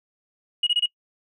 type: tone bursts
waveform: sine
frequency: 2894 Hz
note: F#7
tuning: 39 cents flat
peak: -16 dBFS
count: 4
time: 0.63-0.86 s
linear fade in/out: 5 ms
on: 38 ms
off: 26 ms
effects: noise-tail reverb RT60 0.1 s tail -24 dB re dry + tanh soft clip ceiling -14 dBFS